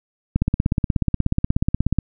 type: click train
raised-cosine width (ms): 5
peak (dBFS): -5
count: 28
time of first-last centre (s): 0.36-1.987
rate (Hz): 16.6
effects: none